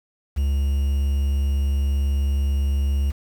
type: tone with quantisation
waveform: triangle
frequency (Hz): 69.5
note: C#2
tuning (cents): +5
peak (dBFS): -16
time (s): 0.36-3.12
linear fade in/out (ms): 20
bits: 7
effects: none